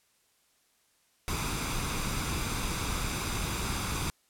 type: noise with comb filter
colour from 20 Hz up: pink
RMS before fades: -32 dBFS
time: 1.28-4.1 s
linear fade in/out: 0 ms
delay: 0.82 ms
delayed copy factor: +0.5
effects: white hiss -69 dBFS RMS until 4.29 s + low-pass 12000 Hz 12 dB/octave